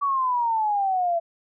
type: exponential sweep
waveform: sine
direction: down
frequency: 1143 to 667 Hz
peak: -20 dBFS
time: 0.01-1.2 s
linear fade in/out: 20 ms
effects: none